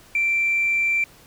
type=tone with tanh clipping; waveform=triangle; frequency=2349 Hz; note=D7; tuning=in tune; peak=-18 dBFS; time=0.15-1.04 s; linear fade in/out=2 ms; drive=4 dB; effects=pink hiss -50 dBFS RMS until 1.26 s